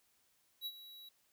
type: tone with ADSR envelope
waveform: square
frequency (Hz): 3900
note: B7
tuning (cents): -23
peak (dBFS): -38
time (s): 0.61-1.09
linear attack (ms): 50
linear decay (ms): 52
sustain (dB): -14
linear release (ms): 5
effects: white hiss -74 dBFS RMS until 1.32 s